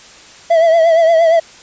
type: tone with vibrato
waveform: triangle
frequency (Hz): 659.3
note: E5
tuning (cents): 0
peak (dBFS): -5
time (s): 0.5-1.4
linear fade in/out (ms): 10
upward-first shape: triangle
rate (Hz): 8.6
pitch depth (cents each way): 66
effects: white hiss -39 dBFS RMS until 1.62 s + resampled to 16000 Hz